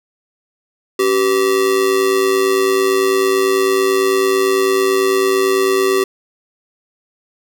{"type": "tone with amplitude modulation", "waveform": "square", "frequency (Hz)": 385.3, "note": "G4", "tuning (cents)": -30, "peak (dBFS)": -10, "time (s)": [0.99, 6.04], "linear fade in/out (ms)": 5, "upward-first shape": "sine", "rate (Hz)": 109, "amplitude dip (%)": 60, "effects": []}